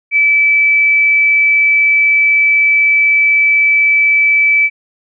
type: tone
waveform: sine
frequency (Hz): 2308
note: D7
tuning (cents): -31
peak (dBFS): -7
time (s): 0.11-4.7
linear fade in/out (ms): 50
effects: none